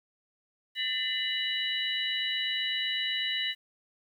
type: tone cluster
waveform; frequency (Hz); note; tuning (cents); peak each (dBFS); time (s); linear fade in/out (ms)
sine; 1792 / 2030 / 2945 / 3913; A6 / B6 / F#7 / B7; +31 / +47 / -9 / -17; -36 / -36 / -31 / -34; 0.75-3.55; 50
effects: 10-bit